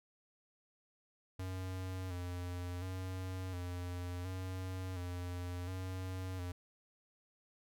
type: tone with vibrato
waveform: square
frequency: 91 Hz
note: F#2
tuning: 28 cents flat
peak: -40 dBFS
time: 1.39-6.52 s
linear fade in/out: 5 ms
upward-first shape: square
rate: 0.7 Hz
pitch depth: 40 cents each way
effects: none